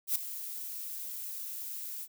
violet noise with ADSR envelope, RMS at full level -27 dBFS, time 0.07-2.08 s, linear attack 85 ms, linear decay 5 ms, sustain -13 dB, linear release 58 ms, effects none

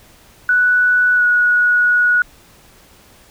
sine tone with pitch glide, 1480 to 1459.6 Hz, F#6 to F#6, 0 to -24 cents, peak -10 dBFS, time 0.49-2.22 s, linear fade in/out 2 ms, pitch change -24 cents, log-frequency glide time 1.15-1.23 s, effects pink hiss -47 dBFS RMS until 3.3 s

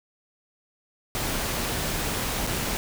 pink noise with dropouts, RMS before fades -28 dBFS, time 1.15-2.77 s, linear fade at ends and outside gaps 0 ms, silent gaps 2.467-2.473 s, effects none

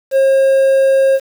triangle tone with quantisation, 538 Hz, C5, 48 cents sharp, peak -6 dBFS, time 0.11-1.2 s, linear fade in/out 50 ms, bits 6, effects none

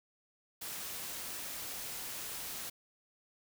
white noise, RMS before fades -42 dBFS, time 0.61-2.7 s, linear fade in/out 10 ms, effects none

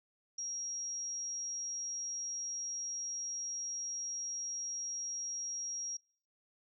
sine tone, 5640 Hz, F8, 16 cents sharp, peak -37 dBFS, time 0.38-5.97 s, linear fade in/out 5 ms, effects noise-tail reverb RT60 0.6 s tail -26 dB re dry

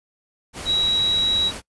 sine tone in noise, 3870 Hz, B7, 36 cents flat, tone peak -17 dBFS, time 0.65-1.52 s, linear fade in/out 50 ms, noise pink, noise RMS -33 dBFS, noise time 0.53-1.62 s, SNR +13 dB, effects noise-tail reverb RT60 0.1 s tail -22 dB re dry + resampled to 24000 Hz

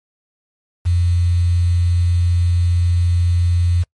sine tone with quantisation, 87.31 Hz, F2, in tune, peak -12 dBFS, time 0.85-3.84 s, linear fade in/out 20 ms, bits 6, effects noise-tail reverb RT60 0.1 s tail -25 dB re dry + MP3 48 kbps

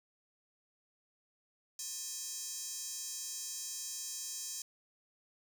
square tone with high-pass filter, 357 Hz, F4, 38 cents sharp, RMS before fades -42 dBFS, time 1.79-4.62 s, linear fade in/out 2 ms, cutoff 6300 Hz, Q 2.9, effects none

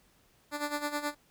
10% pulse tone with tremolo, 293.7 Hz, D4, in tune, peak -21 dBFS, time 0.51-1.15 s, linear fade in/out 50 ms, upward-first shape sine, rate 9.4 Hz, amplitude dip 75%, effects pink hiss -66 dBFS RMS until 1.3 s

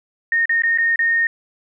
sine tone with dropouts, 1843 Hz, A#6, 20 cents flat, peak -14 dBFS, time 0.32-1.27 s, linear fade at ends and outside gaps 2 ms, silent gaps 0.456-0.494 / 0.621-0.635 / 0.776-0.784 / 0.959-0.991 s, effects none

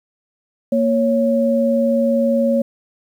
sine tone pair together, 233.1 / 554.4 Hz, A#3 / C#5, 0 / 0 cents, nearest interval octave + minor third, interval 1500 cents, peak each -16 dBFS, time 0.72-2.62 s, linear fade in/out 5 ms, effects 8-bit

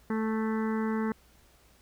harmonic tone, 220 Hz, A3, in tune, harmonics 1 / 2 / 4 / 5 / 6 / 7 / 8 / 9, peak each -28 / -34 / -40 / -42 / -44 / -45 / -46 / -47 dBFS, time 0.1-1.12 s, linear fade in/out 2 ms, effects added 60 Hz sine -62 dBFS peak until 1.81 s + pink hiss -62 dBFS RMS until 1.81 s

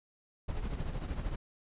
brown noise with tremolo, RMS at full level -33 dBFS, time 0.48-1.36 s, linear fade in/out 10 ms, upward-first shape triangle, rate 13 Hz, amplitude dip 65%, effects resampled to 8000 Hz

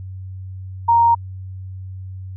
sine tone, 932.3 Hz, A#5, in tune, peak -10 dBFS, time 0.88-1.15 s, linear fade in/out 10 ms, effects added 94 Hz sine -29 dBFS peak until 2.36 s

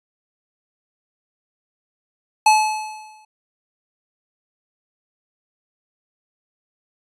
square tone with exponential decay, 861 Hz, A5, 38 cents flat, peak -9 dBFS, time 2.46-3.25 s, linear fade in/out 5 ms, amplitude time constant 170 ms, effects resampled to 24000 Hz

